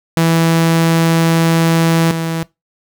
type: tone pair in turn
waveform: sawtooth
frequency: 164.81 / 163.96 Hz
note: E3 / E3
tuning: 0 / -9 cents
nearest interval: unison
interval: 9 cents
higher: first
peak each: -6 / -13 dBFS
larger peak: first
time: 0.17-2.11 / 2.11-2.43 s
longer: first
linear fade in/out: 0 ms
effects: noise-tail reverb RT60 0.2 s tail -21 dB re dry